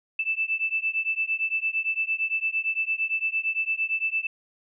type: beating tone pair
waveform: sine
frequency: 2637 / 2645.8 Hz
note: E7 / E7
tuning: 0 / +6 cents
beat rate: 8.8 Hz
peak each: -27 dBFS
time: 0.19-4.27 s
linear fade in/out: 5 ms
effects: none